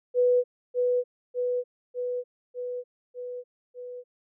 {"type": "tone with echo", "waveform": "sine", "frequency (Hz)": 493.9, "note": "B4", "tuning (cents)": 0, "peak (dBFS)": -18, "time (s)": [0.14, 0.44], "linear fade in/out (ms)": 50, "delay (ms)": 600, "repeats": 6, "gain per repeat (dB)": -3, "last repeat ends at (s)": 4.04, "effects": []}